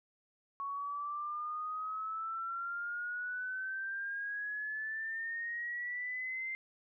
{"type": "exponential sweep", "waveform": "sine", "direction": "up", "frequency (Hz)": [1108.7, 2093], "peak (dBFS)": -36, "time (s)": [0.6, 6.55], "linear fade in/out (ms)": 0, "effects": []}